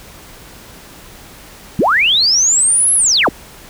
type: linear two-way sweep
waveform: sine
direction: up then down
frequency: 130.81 to 11175 to 130.81 Hz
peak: -9 dBFS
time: 1.79-3.29 s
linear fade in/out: 2 ms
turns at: 2.94 s
effects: pink hiss -38 dBFS RMS until 3.69 s